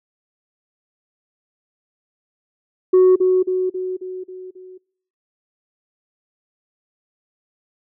sine tone with echo, 370 Hz, F#4, in tune, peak -6 dBFS, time 2.93-3.16 s, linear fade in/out 10 ms, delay 270 ms, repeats 6, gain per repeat -5 dB, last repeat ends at 4.78 s, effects noise-tail reverb RT60 0.7 s tail -26 dB re dry + tanh soft clip ceiling -7 dBFS

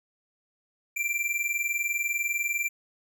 square tone pair together, 2349 / 2369 Hz, D7 / D7, 0 / +14 cents, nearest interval unison, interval 14 cents, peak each -30 / -30 dBFS, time 0.96-2.69 s, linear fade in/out 10 ms, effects none

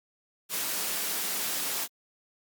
white high-pass noise, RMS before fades -31 dBFS, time 0.49-1.88 s, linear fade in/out 50 ms, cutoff 160 Hz, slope 24 dB/octave, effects Opus 48 kbps

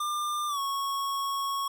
square tone with pitch glide, 1197 to 1104 Hz, D6 to C#6, +33 to -7 cents, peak -29 dBFS, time 0-1.68 s, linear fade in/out 5 ms, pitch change -140 cents, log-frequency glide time 0.48-0.59 s, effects none

